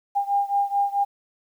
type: beating tone pair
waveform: sine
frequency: 802 / 806.6 Hz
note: G5 / G5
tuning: +39 / +49 cents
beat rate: 4.6 Hz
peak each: -22 / -24 dBFS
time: 0.15-1.05 s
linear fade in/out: 20 ms
effects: 9-bit